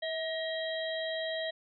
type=harmonic tone with a mistuned harmonic; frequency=645 Hz; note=E5; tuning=38 cents flat; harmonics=1 / 3 / 5 / 6; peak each=-34 / -39 / -41 / -42 dBFS; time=0.02-1.51 s; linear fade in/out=10 ms; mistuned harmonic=3; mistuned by=-38 cents; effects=none